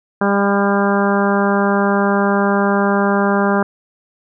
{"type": "harmonic tone", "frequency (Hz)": 200, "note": "G3", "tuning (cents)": 35, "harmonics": [1, 2, 3, 4, 5, 6, 7, 8], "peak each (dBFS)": [-16, -19, -21, -22, -23, -24, -24, -25], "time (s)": [0.21, 3.63], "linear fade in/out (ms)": 5, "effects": []}